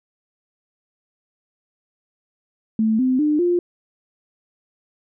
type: tone with pitch steps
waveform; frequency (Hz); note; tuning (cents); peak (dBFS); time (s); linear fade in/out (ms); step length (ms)
sine; 220 / 257.1 / 300.5 / 351.3; A3 / C4 / D4 / F4; 0 / -30 / +40 / +10; -15; 2.79-3.59; 2; 200
effects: none